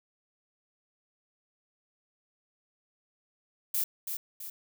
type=noise with echo; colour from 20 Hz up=violet; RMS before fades=-29 dBFS; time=3.74-3.84 s; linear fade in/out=5 ms; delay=330 ms; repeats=2; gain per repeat=-6 dB; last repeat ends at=4.5 s; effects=none